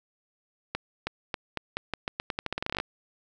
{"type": "accelerating click train", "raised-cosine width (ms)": 0.3, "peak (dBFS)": -13, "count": 21, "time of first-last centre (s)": [0.75, 2.801], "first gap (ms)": 320, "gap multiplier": 0.85, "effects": []}